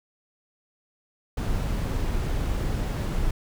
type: noise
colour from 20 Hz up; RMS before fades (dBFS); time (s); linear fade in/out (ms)
brown; -26; 1.37-3.31; 5
effects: none